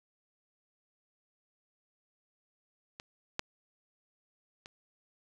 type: clicks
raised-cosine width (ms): 0.2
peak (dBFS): -26 / -14 / -29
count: 3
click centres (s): 2.999 / 3.394 / 4.659
effects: none